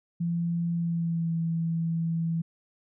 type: tone with pitch glide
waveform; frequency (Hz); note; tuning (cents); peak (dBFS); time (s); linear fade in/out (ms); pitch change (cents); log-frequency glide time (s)
sine; 170 to 165.26; F3 to E3; -46 to +5; -25; 0.2-2.42; 10; -49; 0.73-1.34
effects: none